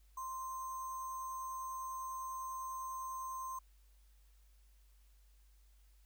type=tone with sample-and-hold; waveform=sine; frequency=1045 Hz; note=C6; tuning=2 cents flat; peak=-40 dBFS; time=0.17-3.59 s; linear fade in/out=5 ms; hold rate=7350 Hz; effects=added 50 Hz sine -62 dBFS peak until 6.05 s + white hiss -75 dBFS RMS until 6.05 s